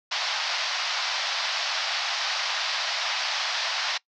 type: band-pass noise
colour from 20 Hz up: white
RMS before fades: -28 dBFS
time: 0.11-3.98 s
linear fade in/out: 10 ms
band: 630 to 5400 Hz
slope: 48 dB/octave
effects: noise-tail reverb RT60 0.1 s tail -22 dB re dry